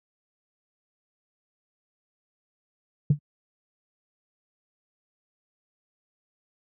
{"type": "tone with exponential decay", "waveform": "sine", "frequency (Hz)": 146.2, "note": "D3", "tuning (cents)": -7, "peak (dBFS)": -10, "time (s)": [3.1, 3.19], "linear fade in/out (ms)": 5, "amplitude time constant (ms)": 19, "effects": ["tanh soft clip ceiling -11 dBFS", "high-pass 80 Hz 12 dB/octave"]}